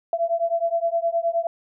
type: beating tone pair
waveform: sine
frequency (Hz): 669 / 678.6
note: E5 / F5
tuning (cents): +25 / -50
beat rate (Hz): 9.6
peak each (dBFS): -23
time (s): 0.13-1.47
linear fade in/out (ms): 2
effects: none